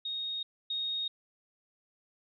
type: tone pair in turn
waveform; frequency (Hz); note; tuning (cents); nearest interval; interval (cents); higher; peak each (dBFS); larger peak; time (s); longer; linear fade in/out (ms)
sine; 3729 / 3729; A#7 / A#7; 0 / 0; unison; 0; neither; -33 / -31; second; 0.05-0.43 / 0.7-1.08; neither; 5
effects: none